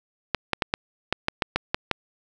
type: clicks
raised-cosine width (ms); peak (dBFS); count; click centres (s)
0.3; -5; 10; 0.347 / 0.533 / 0.622 / 0.739 / 1.126 / 1.284 / 1.422 / 1.56 / 1.745 / 1.913
effects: none